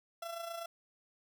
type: tone with amplitude modulation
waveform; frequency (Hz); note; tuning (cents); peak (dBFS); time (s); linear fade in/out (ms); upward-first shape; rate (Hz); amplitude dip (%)
30% pulse; 675; E5; +41; -35; 0.22-0.66; 5; sine; 28.1; 55
effects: none